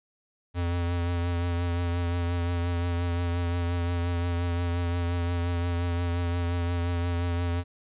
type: tone with vibrato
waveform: square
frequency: 86.7 Hz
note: F2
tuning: 12 cents flat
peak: -26 dBFS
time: 0.54-7.64 s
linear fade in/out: 50 ms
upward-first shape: triangle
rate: 5.7 Hz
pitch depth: 28 cents each way
effects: resampled to 8000 Hz + 11-bit